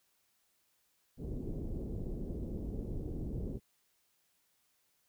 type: low-pass noise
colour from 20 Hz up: pink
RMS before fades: -39 dBFS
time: 1.17-3.6 s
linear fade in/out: 50 ms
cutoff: 420 Hz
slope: 24 dB/octave
effects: white hiss -75 dBFS RMS until 5.08 s